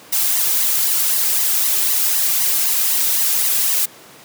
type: noise with flanger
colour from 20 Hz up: blue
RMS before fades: -17 dBFS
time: 0.12-3.86 s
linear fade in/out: 10 ms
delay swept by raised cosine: 0.99 to 2.49 ms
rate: 3.9 Hz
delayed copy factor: +0.85
effects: pink hiss -42 dBFS RMS until 4.24 s + high-pass 200 Hz 12 dB/octave